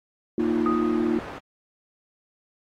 sine chord, Bb suspended fourth, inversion none, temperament equal, 233.1 / 311.1 / 349.2 Hz, Bb3 / Eb4 / F4, 0 / 0 / 0 cents, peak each -25 dBFS, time 0.38-1.19 s, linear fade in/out 2 ms
white low-pass noise, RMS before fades -38 dBFS, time 0.39-1.39 s, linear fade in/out 10 ms, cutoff 1100 Hz, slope 12 dB/octave
sine tone with exponential decay, 1244.5 Hz, D#6, in tune, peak -23 dBFS, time 0.66-1.4 s, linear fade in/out 1 ms, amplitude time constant 160 ms
effects AAC 48 kbps

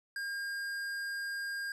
sine tone with hard clipping, 1612 Hz, G6, 48 cents sharp, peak -37 dBFS, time 0.16-1.72 s, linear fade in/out 2 ms, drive 12 dB, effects none

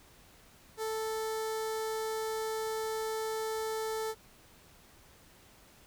sawtooth tone with notch filter, 440 Hz, A4, in tune, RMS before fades -35 dBFS, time 0.77-4.15 s, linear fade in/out 50 ms, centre 2600 Hz, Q 1.7, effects pink hiss -59 dBFS RMS until 5.86 s

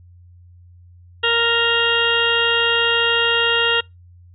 harmonic tone, 466.2 Hz, A#4, in tune, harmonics 1 / 2 / 3 / 4 / 6 / 7 / 8, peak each -22 / -27 / -22 / -23 / -19 / -23 / -28 dBFS, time 1.23-3.81 s, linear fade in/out 10 ms, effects noise-tail reverb RT60 0.2 s tail -26 dB re dry + added 88 Hz sine -43 dBFS peak until 4.34 s

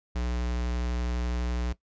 square tone with vibrato, 60.4 Hz, B1, 38 cents flat, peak -28 dBFS, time 0.15-1.73 s, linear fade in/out 10 ms, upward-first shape triangle, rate 12 Hz, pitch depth 11 cents each way, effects noise-tail reverb RT60 0.1 s tail -17 dB re dry + resampled to 16000 Hz

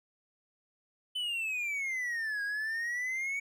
triangle exponential two-way sweep, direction down then up, 3041 to 1629 to 2256 Hz, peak -30 dBFS, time 1.15-3.4 s, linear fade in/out 10 ms, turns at 2.43 s, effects none

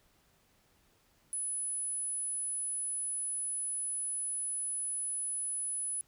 sine tone, 10100 Hz, D#9, 25 cents sharp, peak -33 dBFS, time 1.33-6.01 s, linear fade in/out 0 ms, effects pink hiss -69 dBFS RMS until 6.07 s

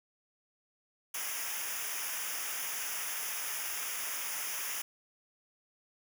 white noise with comb filter, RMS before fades -37 dBFS, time 1.14-4.82 s, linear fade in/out 5 ms, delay 0.24 ms, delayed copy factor -1, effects none

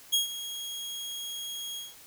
sawtooth tone with ADSR envelope, 3285 Hz, G#7, 20 cents flat, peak -18 dBFS, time 0.12-1.95 s, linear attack 19 ms, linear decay 130 ms, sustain -14 dB, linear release 180 ms, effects white hiss -52 dBFS RMS until 2.06 s

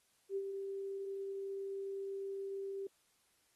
sine tone with ADSR envelope, 392 Hz, G4, in tune, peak -33 dBFS, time 0.29-2.87 s, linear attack 71 ms, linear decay 56 ms, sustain -6 dB, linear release 3 ms, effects white hiss -74 dBFS RMS until 3.55 s + AAC 32 kbps

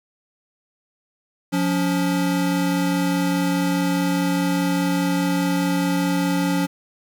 square tone pair together, 177.24 / 282.1 Hz, F3 / C#4, +26 / +30 cents, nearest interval minor sixth, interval 804 cents, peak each -22 dBFS, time 1.52-6.67 s, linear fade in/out 20 ms, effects 8-bit

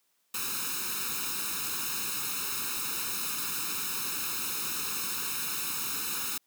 white noise with comb filter, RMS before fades -33 dBFS, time 0.34-6.38 s, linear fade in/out 5 ms, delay 0.76 ms, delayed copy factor +0.95, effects white hiss -73 dBFS RMS until 6.46 s + high-pass 150 Hz 12 dB/octave

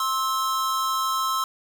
square tone pair together, 1059 / 1306 Hz, C6 / E6, +21 / -17 cents, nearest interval major third, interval 362 cents, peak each -26 dBFS, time 0-1.44 s, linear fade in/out 2 ms, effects 8-bit

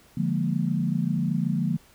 sine chord, Bb dominant seventh, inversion first, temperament equal, 146.83 / 174.61 / 207.7 / 233.1 Hz, D3 / F3 / Ab3 / Bb3, 0 / 0 / 0 / 0 cents, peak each -28 / -26 / -30 / -29 dBFS, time 0.17-1.77 s, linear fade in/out 5 ms, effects pink hiss -56 dBFS RMS until 1.94 s

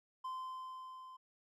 triangle tone with level ramp, 1034 Hz, C6, 21 cents flat, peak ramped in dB -37 to -49 dBFS, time 0.24-1.17 s, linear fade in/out 10 ms, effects none

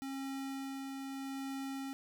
square tone with tremolo, 270.8 Hz, C#4, 40 cents flat, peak -39 dBFS, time 0.02-1.93 s, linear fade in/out 0 ms, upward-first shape sine, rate 0.8 Hz, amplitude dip 25%, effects none

